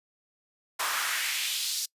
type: noise with high-pass filter sweep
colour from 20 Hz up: pink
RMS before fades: -30 dBFS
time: 0.79-1.86 s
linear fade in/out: 10 ms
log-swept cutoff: 1000 to 5300 Hz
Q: 1.9
effects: noise-tail reverb RT60 0.1 s tail -25 dB re dry + resampled to 32000 Hz